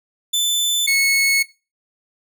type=tone pair in turn; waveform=sawtooth; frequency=3520 / 2196 Hz; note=A7 / C#7; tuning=0 / -17 cents; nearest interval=minor sixth; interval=817 cents; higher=first; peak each=-13 / -11 dBFS; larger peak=second; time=0.33-0.87 / 0.87-1.43 s; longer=second; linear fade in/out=10 ms; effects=noise-tail reverb RT60 0.3 s tail -19 dB re dry